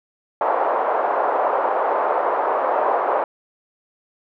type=band-pass noise; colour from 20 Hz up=white; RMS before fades=-20 dBFS; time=0.41-3.24 s; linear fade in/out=2 ms; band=470 to 1000 Hz; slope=24 dB/octave; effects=none